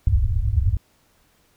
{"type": "low-pass noise", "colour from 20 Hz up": "white", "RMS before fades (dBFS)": -19, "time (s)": [0.07, 0.77], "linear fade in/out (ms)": 2, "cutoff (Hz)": 110, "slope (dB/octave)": 96, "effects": ["pink hiss -61 dBFS RMS until 1.56 s"]}